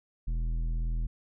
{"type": "tone with tanh clipping", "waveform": "sine", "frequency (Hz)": 41.03, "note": "E1", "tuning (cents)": -7, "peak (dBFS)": -29, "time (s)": [0.27, 1.07], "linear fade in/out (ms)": 10, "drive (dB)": 10, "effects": []}